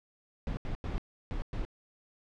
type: noise bursts at uneven times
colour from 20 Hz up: brown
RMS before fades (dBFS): -34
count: 5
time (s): 0.47-0.57 / 0.65-0.75 / 0.84-0.98 / 1.31-1.42 / 1.53-1.65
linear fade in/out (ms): 0
effects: low-pass 4000 Hz 12 dB/octave